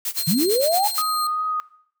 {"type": "noise with tremolo", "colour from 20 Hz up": "blue", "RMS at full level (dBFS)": -24, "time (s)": [0.05, 1.02], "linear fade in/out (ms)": 2, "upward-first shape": "sine", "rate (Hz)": 8.8, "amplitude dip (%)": 95}
{"type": "tone", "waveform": "sawtooth", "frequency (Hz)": 4186, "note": "C8", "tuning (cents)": 0, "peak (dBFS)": -23, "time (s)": [0.17, 1.27], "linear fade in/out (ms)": 2}
{"type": "linear sweep", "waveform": "sine", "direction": "up", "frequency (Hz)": [142.9, 855], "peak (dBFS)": -17, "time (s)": [0.27, 0.88], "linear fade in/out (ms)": 10}
{"type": "tone with vibrato", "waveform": "sine", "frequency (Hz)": 1244.5, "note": "D#6", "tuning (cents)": 0, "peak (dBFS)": -21, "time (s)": [0.98, 1.6], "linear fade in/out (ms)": 0, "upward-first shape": "triangle", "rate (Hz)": 2.6, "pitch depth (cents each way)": 18}
{"effects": ["noise-tail reverb RT60 0.6 s tail -19 dB re dry"]}